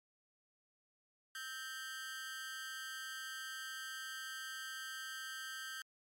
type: tone with amplitude modulation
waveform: sawtooth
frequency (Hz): 1568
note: G6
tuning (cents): 0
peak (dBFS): -36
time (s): 1.35-5.82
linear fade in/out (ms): 2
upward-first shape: sine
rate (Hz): 266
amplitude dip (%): 85
effects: MP3 64 kbps